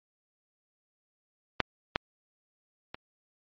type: clicks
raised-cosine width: 0.3 ms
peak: -6 / -8 / -21 dBFS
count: 3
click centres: 1.603 / 1.959 / 2.945 s
effects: low-pass 4000 Hz 12 dB/octave + MP3 32 kbps